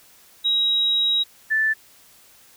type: tone pair in turn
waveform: sine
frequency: 3825 / 1757.8 Hz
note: A#7 / A6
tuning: +44 / -2 cents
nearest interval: octave + minor second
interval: 1346 cents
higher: first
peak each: -17 dBFS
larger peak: neither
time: 0.44-1.24 / 1.5-1.74 s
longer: first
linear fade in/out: 20 ms
effects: white hiss -52 dBFS RMS until 2.56 s